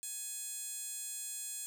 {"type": "tone with high-pass filter", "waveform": "15% pulse", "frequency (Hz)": 840, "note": "G#5", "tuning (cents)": 19, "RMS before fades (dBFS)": -42, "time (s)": [0.03, 1.66], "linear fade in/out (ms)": 0, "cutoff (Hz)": 7000, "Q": 1.9, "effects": []}